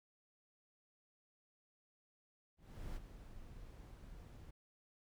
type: noise with ADSR envelope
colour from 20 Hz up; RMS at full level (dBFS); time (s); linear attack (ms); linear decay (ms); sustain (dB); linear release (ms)
brown; -44; 2.57-4.51; 390; 28; -10; 7
effects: none